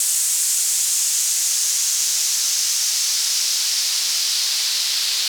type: noise with band-pass filter sweep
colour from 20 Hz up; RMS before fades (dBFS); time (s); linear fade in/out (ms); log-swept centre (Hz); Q
white; -20; 0-5.28; 2; 7800 to 4400; 2.3
effects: none